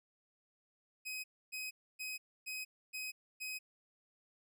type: tone bursts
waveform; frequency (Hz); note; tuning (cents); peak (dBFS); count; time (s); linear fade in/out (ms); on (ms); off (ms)
sawtooth; 2524; D#7; +24; -37; 6; 1.05-3.59; 20; 190; 280
effects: none